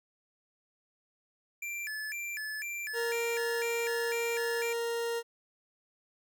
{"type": "tone with vibrato", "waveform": "square", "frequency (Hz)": 2019, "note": "B6", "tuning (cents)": 38, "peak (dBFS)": -36, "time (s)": [1.62, 4.73], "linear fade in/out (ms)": 5, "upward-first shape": "square", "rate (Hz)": 2, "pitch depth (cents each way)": 270}
{"type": "tone", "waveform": "40% pulse", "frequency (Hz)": 466.2, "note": "A#4", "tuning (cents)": 0, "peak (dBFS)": -30, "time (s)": [2.93, 5.23], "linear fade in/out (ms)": 50}
{"effects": []}